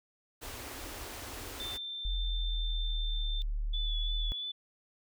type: band-stop noise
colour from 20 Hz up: pink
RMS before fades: -43 dBFS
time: 0.41-1.78 s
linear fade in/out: 20 ms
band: 120 to 230 Hz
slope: 96 dB/octave
type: tone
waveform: sine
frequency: 3565 Hz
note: A7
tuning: 22 cents sharp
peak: -37 dBFS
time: 1.6-3.42 s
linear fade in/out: 0 ms
type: linear two-way sweep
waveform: sine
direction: down then up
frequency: 44.16 to 36.54 to 39.99 Hz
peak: -30 dBFS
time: 2.05-4.32 s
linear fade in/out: 0 ms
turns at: 3.45 s
type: tone with vibrato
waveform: sine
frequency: 3456 Hz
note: A7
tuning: 32 cents flat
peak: -35 dBFS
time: 3.73-4.52 s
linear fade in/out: 10 ms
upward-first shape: triangle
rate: 3 Hz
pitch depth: 26 cents each way
effects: none